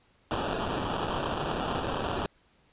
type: noise with sample-and-hold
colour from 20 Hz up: blue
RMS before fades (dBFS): -31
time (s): 0.31-2.26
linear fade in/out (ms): 0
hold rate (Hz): 2100
effects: pink hiss -65 dBFS RMS until 2.72 s + resampled to 8000 Hz